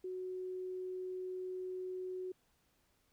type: tone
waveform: sine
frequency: 369.4 Hz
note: F#4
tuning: 3 cents flat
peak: -39 dBFS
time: 0.04-2.32 s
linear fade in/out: 5 ms
effects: pink hiss -75 dBFS RMS until 3.12 s